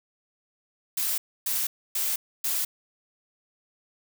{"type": "noise bursts", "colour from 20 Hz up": "blue", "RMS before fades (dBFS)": -27, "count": 4, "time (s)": [0.97, 2.65], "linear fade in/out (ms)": 5, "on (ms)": 210, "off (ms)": 280, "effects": []}